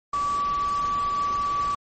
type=tone in noise; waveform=sine; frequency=1149 Hz; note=D6; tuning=38 cents flat; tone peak=-22 dBFS; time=0.13-1.75 s; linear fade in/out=5 ms; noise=pink; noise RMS=-38 dBFS; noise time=0.13-1.75 s; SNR=+13 dB; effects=MP3 32 kbps